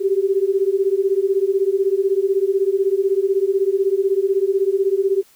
sine beating tone pair, 381.8 / 397.8 Hz, G4 / G4, -46 / +25 cents, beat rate 16 Hz, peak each -18 dBFS, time 0-5.23 s, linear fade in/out 20 ms, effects white hiss -53 dBFS RMS until 5.35 s

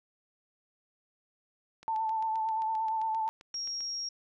click train, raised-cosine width 0.2 ms, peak -33 dBFS, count 16, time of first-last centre 1.83-3.806 s, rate 7.59 Hz
sine tone with vibrato, 884 Hz, A5, 8 cents sharp, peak -28 dBFS, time 1.88-3.29 s, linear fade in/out 0 ms, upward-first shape sine, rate 8.7 Hz, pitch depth 27 cents each way
sine tone, 5590 Hz, F8, 1 cent sharp, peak -33 dBFS, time 3.54-4.09 s, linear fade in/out 5 ms
effects none

